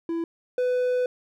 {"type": "tone pair in turn", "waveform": "triangle", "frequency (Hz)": [333.2, 499.2], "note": ["E4", "B4"], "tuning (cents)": [19, 19], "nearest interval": "perfect fifth", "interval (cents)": 700, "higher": "second", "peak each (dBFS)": [-23, -19], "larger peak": "second", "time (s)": [[0.09, 0.24], [0.58, 1.06]], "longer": "second", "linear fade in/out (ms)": 2, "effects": []}